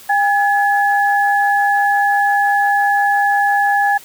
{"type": "tone pair together", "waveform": "sine", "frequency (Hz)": [808, 1702.2], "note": ["G#5", "G#6"], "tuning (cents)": [-48, 42], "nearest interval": "octave + minor second", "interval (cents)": 1290, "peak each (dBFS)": [-13, -16], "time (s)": [0.09, 3.98], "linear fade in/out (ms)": 10, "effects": ["white hiss -40 dBFS RMS until 4.04 s"]}